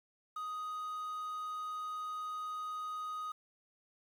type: tone with quantisation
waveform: triangle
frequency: 1248 Hz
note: D#6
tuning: 5 cents sharp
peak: -36 dBFS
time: 0.36-3.32 s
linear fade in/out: 5 ms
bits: 10
effects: none